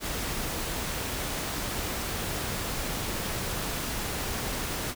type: noise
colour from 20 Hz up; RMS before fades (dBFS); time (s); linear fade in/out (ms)
pink; -32; 0-4.95; 50
effects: none